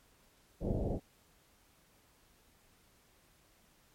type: low-pass noise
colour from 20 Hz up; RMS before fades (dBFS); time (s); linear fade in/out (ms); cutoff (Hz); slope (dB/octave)
pink; -34; 0.6-1; 50; 680; 48
effects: pink hiss -67 dBFS RMS until 3.94 s + MP3 64 kbps